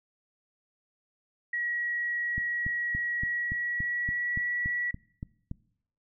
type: tone with pitch glide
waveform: sine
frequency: 1913 to 1938.6 Hz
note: A#6 to B6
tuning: +44 to -33 cents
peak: -28 dBFS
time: 1.53-4.91 s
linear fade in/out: 5 ms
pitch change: +23 cents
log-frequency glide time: 3.14-4.47 s
type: click train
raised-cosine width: 5 ms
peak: -23 dBFS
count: 12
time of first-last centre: 2.38-5.514 s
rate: 3.51 Hz
effects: noise-tail reverb RT60 0.7 s tail -22 dB re dry